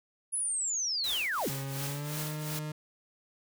sine linear sweep, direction down, 10548 to 41.2 Hz, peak -29 dBFS, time 0.32-1.5 s, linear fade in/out 20 ms
white noise with tremolo, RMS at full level -37 dBFS, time 1.04-2.59 s, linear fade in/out 0 ms, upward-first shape triangle, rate 2.8 Hz, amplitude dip 85%
40% pulse tone with pitch glide, 136.5 to 152.33 Hz, C#3 to D#3, -26 to -36 cents, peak -34 dBFS, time 1.49-2.72 s, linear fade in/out 5 ms, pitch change +190 cents, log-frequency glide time 1.75-2.19 s
effects none

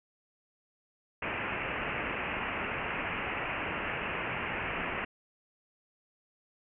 white low-pass noise, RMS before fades -35 dBFS, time 1.22-5.05 s, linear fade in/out 5 ms, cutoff 2800 Hz, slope 96 dB/octave, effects none

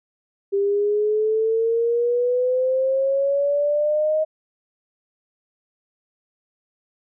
sine exponential sweep, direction up, 395.5 to 628 Hz, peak -17 dBFS, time 0.52-4.25 s, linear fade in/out 20 ms, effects none

